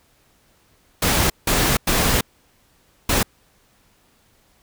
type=noise bursts at uneven times; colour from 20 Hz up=pink; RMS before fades=-18 dBFS; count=4; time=1.02-1.3 / 1.47-1.77 / 1.87-2.21 / 3.09-3.23 s; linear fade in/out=5 ms; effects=pink hiss -59 dBFS RMS until 4.62 s